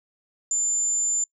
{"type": "tone", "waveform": "sine", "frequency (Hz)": 7140, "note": "A8", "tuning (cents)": 24, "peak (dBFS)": -20, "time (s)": [0.51, 1.24], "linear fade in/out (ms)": 2, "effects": ["noise-tail reverb RT60 0.1 s tail -25 dB re dry", "tanh soft clip ceiling -17 dBFS"]}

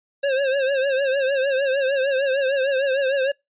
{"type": "tone with vibrato", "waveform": "square", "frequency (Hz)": 541, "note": "C#5", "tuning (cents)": -42, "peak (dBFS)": -19, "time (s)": [0.23, 3.32], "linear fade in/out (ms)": 10, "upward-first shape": "triangle", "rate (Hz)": 6.6, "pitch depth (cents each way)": 96, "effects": ["noise-tail reverb RT60 0.2 s tail -26 dB re dry", "resampled to 8000 Hz"]}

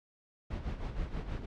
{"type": "noise with tremolo", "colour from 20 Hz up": "brown", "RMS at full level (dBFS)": -35, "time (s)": [0.5, 1.46], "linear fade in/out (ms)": 10, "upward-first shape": "sine", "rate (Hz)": 6.3, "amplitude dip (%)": 65, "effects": ["low-pass 4000 Hz 12 dB/octave"]}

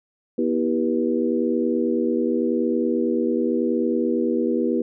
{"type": "harmonic tone with a mistuned harmonic", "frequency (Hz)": 80.9, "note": "E2", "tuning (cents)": -32, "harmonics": [3, 4, 5, 6], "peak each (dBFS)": [-23, -24, -25, -26], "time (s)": [0.38, 4.82], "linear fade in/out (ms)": 5, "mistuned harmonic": 5, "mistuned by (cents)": -51, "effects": []}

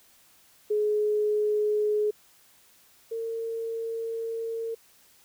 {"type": "tone pair in turn", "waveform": "sine", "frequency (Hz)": [421.5, 455.2], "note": ["G#4", "A#4"], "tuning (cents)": [26, -41], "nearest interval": "minor second", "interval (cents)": 133, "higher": "second", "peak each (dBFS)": [-22, -29], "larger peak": "first", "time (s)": [[0.7, 2.11], [3.11, 4.75]], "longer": "second", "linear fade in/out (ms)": 10, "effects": ["white hiss -59 dBFS RMS until 5.24 s"]}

